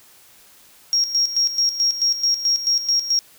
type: tone with tremolo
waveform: triangle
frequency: 5588 Hz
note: F8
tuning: in tune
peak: -12 dBFS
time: 0.93-3.19 s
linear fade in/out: 0 ms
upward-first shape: square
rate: 4.6 Hz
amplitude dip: 75%
effects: tanh soft clip ceiling -12 dBFS + white hiss -50 dBFS RMS until 3.38 s